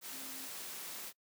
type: tone in noise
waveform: sine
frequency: 265.5 Hz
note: C4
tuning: 25 cents sharp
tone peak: -54 dBFS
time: 0.1-0.49 s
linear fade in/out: 50 ms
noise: white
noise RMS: -45 dBFS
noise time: 0.01-1.13 s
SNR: -12 dB
effects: noise-tail reverb RT60 0.1 s tail -24 dB re dry + high-pass 150 Hz 12 dB/octave